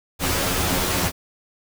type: noise with comb filter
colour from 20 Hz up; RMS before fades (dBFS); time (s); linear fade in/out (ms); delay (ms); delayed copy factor
pink; -22; 0.19-1.12; 50; 11; +0.9
effects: none